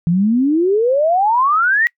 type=exponential sweep; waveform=sine; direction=up; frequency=162.9 to 1939 Hz; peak=-11 dBFS; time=0.07-1.87 s; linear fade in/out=0 ms; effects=noise-tail reverb RT60 0.1 s tail -24 dB re dry